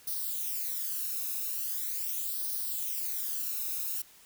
violet noise with flanger, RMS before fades -34 dBFS, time 0.07-4.02 s, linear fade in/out 5 ms, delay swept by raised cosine 0.2 to 0.78 ms, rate 0.41 Hz, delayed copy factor +0.8, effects white hiss -57 dBFS RMS until 4.25 s

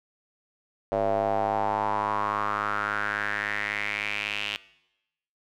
square tone with band-pass filter sweep, 51.8 Hz, G#1, 4 cents flat, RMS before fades -28 dBFS, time 0.92-4.56 s, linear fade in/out 0 ms, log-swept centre 610 to 2900 Hz, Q 4.8, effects noise-tail reverb RT60 0.9 s tail -20 dB re dry

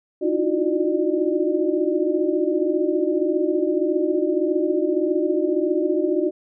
sine tone cluster, 303.1 / 324.7 / 351.6 / 366.5 / 599 Hz, D#4 / E4 / F4 / F#4 / D5, -45 / -26 / +12 / -16 / +34 cents, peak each -26 / -24 / -26 / -22 / -27 dBFS, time 0.21-6.31 s, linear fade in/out 20 ms, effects none

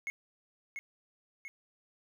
triangle tone with echo, 2177 Hz, C#7, 32 cents flat, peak -32 dBFS, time 0.07-0.1 s, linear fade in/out 0 ms, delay 690 ms, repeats 2, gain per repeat -4 dB, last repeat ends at 1.48 s, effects none

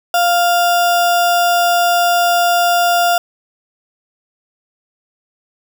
sine tone with sample-and-hold, 698.5 Hz, F5, in tune, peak -10 dBFS, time 0.14-3.18 s, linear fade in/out 2 ms, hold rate 2100 Hz, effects none

